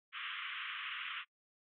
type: band-pass noise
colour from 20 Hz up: white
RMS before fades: -43 dBFS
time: 0.12-1.25 s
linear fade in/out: 50 ms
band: 1100 to 3300 Hz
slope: 96 dB/octave
effects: noise-tail reverb RT60 0.1 s tail -24 dB re dry